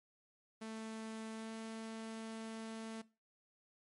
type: tone with pitch glide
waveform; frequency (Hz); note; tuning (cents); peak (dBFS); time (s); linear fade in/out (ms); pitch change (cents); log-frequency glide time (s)
sawtooth; 221.4 to 223.1; A3 to A3; +11 to +24; -40; 0.61-3.02; 10; +13; 1.32-1.52
effects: noise-tail reverb RT60 0.3 s tail -19 dB re dry + MP3 48 kbps